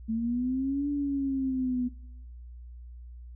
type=linear two-way sweep; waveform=sine; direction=up then down; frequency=220 to 289.2 to 245.1 Hz; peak=-26 dBFS; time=0.08-1.89 s; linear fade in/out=20 ms; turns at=0.89 s; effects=noise-tail reverb RT60 0.9 s tail -19 dB re dry + added 60 Hz sine -42 dBFS peak until 3.35 s